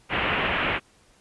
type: low-pass noise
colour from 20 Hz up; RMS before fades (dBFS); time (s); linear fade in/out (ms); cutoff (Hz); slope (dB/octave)
white; -25; 0.09-0.8; 50; 2900; 48
effects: pink hiss -59 dBFS RMS until 1.2 s + resampled to 24000 Hz

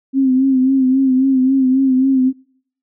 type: tone with vibrato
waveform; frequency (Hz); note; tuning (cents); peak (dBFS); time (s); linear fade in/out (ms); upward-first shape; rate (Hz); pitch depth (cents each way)
sine; 263.2; C4; +10; -10; 0.13-2.33; 50; sine; 3.7; 49
effects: noise-tail reverb RT60 0.6 s tail -23 dB re dry

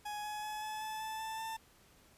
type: tone with pitch steps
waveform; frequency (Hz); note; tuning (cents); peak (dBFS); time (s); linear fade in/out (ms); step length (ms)
40% pulse; 836 / 843.8 / 851.6 / 859.5 / 867.5 / 875.5 / 883.7 / 891.9; G#5 / G#5 / G#5 / A5 / A5 / A5 / A5 / A5; +11 / +27 / +43 / -41 / -25 / -9 / +7 / +23; -38; 0.05-1.57; 10; 190
effects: pink hiss -64 dBFS RMS until 2.17 s + resampled to 32000 Hz

